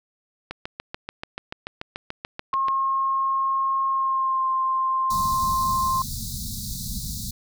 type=click train; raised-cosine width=0.3 ms; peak=-15 dBFS; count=16; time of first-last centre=0.51-2.684 s; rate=6.9 Hz
type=tone with pitch glide; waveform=sine; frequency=1076 to 1052 Hz; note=C6 to C6; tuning=+48 to +9 cents; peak=-20 dBFS; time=2.53-6.02 s; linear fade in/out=2 ms; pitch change=-39 cents; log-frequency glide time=3.88-4.46 s
type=band-stop noise; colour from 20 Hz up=pink; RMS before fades=-31 dBFS; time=5.1-7.31 s; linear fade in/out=5 ms; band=240 to 3800 Hz; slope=96 dB/octave
effects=none